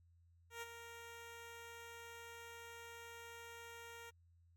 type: tone with ADSR envelope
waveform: 10% pulse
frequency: 465.8 Hz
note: A#4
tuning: 1 cent flat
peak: -35 dBFS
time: 0.5-4.11 s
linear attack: 120 ms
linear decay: 27 ms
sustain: -8 dB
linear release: 19 ms
effects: added 85 Hz sine -66 dBFS peak until 4.56 s + MP3 96 kbps